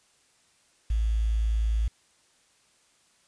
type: tone with quantisation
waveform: sine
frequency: 55 Hz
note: A1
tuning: in tune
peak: -22 dBFS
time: 0.9-1.88 s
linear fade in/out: 5 ms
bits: 8
effects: white hiss -64 dBFS RMS until 3.27 s + resampled to 22050 Hz